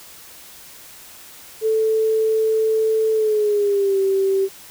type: tone with pitch glide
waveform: sine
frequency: 440 to 387.5 Hz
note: A4 to G4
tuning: 0 to -20 cents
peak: -15 dBFS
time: 1.61-4.49 s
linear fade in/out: 50 ms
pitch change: -220 cents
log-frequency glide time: 3.13-3.99 s
effects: white hiss -42 dBFS RMS until 4.7 s